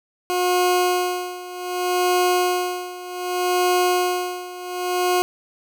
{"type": "tone with tremolo", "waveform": "20% pulse", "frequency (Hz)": 360, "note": "F#4", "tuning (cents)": -47, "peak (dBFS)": -11, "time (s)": [0.3, 5.22], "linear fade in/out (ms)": 0, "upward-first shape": "sine", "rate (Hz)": 0.65, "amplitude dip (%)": 85, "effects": []}